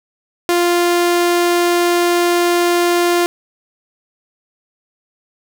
sawtooth tone, 348.7 Hz, F4, 3 cents flat, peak -8 dBFS, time 0.49-3.26 s, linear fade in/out 0 ms, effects none

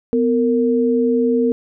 sine tone pair together, 249.4 / 460 Hz, B3 / A#4, +17 / -23 cents, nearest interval major seventh, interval 1060 cents, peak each -16 / -16 dBFS, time 0.13-1.52 s, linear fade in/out 0 ms, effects none

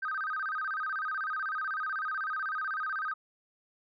sine tone with vibrato, 1396.9 Hz, F6, in tune, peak -30 dBFS, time 0.02-3.14 s, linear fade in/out 10 ms, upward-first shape square, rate 16 Hz, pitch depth 190 cents each way, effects tanh soft clip ceiling -26 dBFS

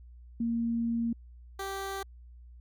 sine / 15% pulse tone pair in turn, 232.1 / 390.3 Hz, A#3 / G4, -7 / -8 cents, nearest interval major sixth, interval 899 cents, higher second, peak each -27 / -28 dBFS, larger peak first, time 0.4-1.13 / 1.59-2.03 s, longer first, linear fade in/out 5 ms, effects added 60 Hz sine -48 dBFS peak until 2.6 s

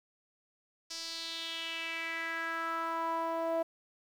sawtooth tone with band-pass filter sweep, 329.6 Hz, E4, in tune, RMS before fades -36 dBFS, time 0.9-3.63 s, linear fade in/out 10 ms, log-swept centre 5300 to 670 Hz, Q 3.7, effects 10-bit

